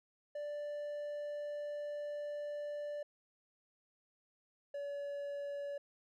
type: tone pair in turn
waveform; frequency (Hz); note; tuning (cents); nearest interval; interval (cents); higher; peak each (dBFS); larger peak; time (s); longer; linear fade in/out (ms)
triangle; 587.3 / 569.9; D5 / C#5; 0 / +48; minor second; 52; first; -37 / -37; neither; 0.35-3.03 / 4.74-5.78; first; 5
effects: none